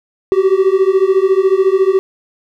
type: beating tone pair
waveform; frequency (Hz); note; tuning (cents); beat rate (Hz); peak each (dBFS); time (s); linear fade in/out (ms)
triangle; 375.8 / 389.8; F#4 / G4; +27 / -10; 14; -10; 0.32-1.99; 0
effects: none